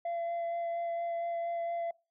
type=tone with vibrato; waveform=sine; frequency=681 Hz; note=F5; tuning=44 cents flat; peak=-29 dBFS; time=0.05-1.91 s; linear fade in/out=5 ms; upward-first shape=sine; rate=4.3 Hz; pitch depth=11 cents each way; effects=noise-tail reverb RT60 0.3 s tail -25 dB re dry + tanh soft clip ceiling -31 dBFS